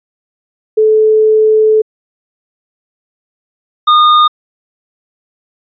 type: tone pair in turn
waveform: sine / square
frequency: 434 / 1222.6 Hz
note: A4 / D#6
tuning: -24 / -31 cents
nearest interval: octave + tritone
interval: 1793 cents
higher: second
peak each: -5 dBFS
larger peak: neither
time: 0.77-1.82 / 3.87-4.28 s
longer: first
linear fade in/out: 10 ms
effects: resampled to 11025 Hz